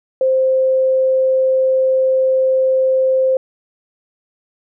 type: tone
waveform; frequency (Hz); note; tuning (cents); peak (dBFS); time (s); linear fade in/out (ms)
sine; 523.3; C5; 0; -11; 0.21-3.37; 2
effects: none